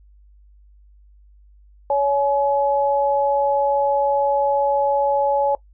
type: tone pair together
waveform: sine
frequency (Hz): 562.2 / 847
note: C#5 / G#5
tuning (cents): +24 / +34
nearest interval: perfect fifth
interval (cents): 710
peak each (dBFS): -18 / -19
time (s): 1.9-5.55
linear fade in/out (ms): 2
effects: noise-tail reverb RT60 0.1 s tail -20 dB re dry + added 50 Hz sine -47 dBFS peak until 5.73 s